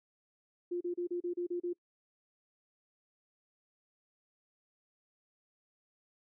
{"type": "tone bursts", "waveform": "sine", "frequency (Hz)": 351.3, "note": "F4", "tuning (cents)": 10, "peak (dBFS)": -32, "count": 8, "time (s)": [0.71, 1.733], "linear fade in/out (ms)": 10, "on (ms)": 99, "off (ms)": 33, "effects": ["noise-tail reverb RT60 0.1 s tail -24 dB re dry"]}